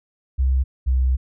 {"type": "tone pair in turn", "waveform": "sine", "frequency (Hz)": [65.41, 64.36], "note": ["C2", "C2"], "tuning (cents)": [0, -28], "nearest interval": "unison", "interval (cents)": 28, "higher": "first", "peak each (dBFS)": -15, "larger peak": "neither", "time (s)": [[0.38, 0.64], [0.86, 1.17]], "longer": "second", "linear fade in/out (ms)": 20, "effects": []}